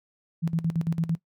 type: tone with tremolo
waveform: sine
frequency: 164.81 Hz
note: E3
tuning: in tune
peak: -21 dBFS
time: 0.42-1.16 s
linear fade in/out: 20 ms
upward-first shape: square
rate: 8.9 Hz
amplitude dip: 80%
effects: noise-tail reverb RT60 0.1 s tail -18 dB re dry + high-pass 80 Hz 12 dB/octave